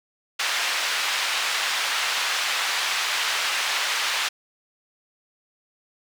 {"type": "band-pass noise", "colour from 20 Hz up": "white", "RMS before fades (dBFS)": -25, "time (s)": [0.39, 4.29], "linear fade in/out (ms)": 10, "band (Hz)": [1000, 3700], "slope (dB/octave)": 12, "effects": []}